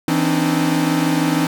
45% pulse tone cluster, 163.5 / 261.1 / 287.5 / 307.5 Hz, E3 / C4 / D4 / D#4, -14 / -3 / -37 / -20 cents, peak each -21 dBFS, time 0.08-1.47 s, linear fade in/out 2 ms, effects none

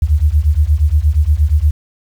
sine beating tone pair, 71 / 79.5 Hz, C#2 / D#2, +42 / +38 cents, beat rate 8.5 Hz, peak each -12 dBFS, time 0.02-1.71 s, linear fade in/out 5 ms, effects 7-bit

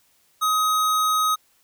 square tone, 1260 Hz, D#6, 21 cents sharp, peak -19 dBFS, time 0.41-1.36 s, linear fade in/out 20 ms, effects white hiss -62 dBFS RMS until 1.63 s

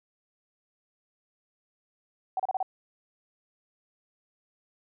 sine tone bursts, 757 Hz, F#5, 39 cents sharp, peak -25 dBFS, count 5, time 2.37-2.628 s, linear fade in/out 2 ms, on 26 ms, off 32 ms, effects none

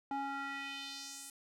square tone with band-pass filter sweep, 276.4 Hz, C#4, 5 cents flat, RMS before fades -42 dBFS, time 0.11-1.3 s, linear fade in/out 2 ms, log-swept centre 750 to 9500 Hz, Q 2.1, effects none

